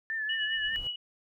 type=tone with vibrato; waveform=sine; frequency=1760 Hz; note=A6; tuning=in tune; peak=-30 dBFS; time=0.1-0.76 s; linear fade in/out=0 ms; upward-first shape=triangle; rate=5.1 Hz; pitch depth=56 cents each way
type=noise with exponential growth; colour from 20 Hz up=brown; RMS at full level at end=-40 dBFS; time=0.27-0.87 s; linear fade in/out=0 ms; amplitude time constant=130 ms
type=tone with tremolo; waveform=sine; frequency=2928 Hz; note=F#7; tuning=19 cents flat; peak=-29 dBFS; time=0.29-0.96 s; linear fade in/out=5 ms; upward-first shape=sine; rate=8.9 Hz; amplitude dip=60%
effects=none